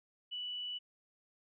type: tone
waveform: sine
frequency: 2960 Hz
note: F#7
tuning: in tune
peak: -38 dBFS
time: 0.31-0.79 s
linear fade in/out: 20 ms
effects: none